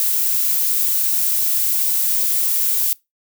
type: noise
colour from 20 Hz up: violet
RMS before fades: -18 dBFS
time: 0-2.93 s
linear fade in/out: 0 ms
effects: noise-tail reverb RT60 0.2 s tail -23 dB re dry